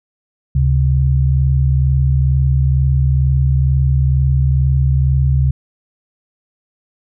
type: tone pair together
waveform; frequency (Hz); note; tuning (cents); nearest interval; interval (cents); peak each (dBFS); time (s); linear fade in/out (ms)
sine; 71.73 / 133.9; D2 / C3; -40 / +40; major seventh; 1080; -13; 0.55-5.51; 5
effects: none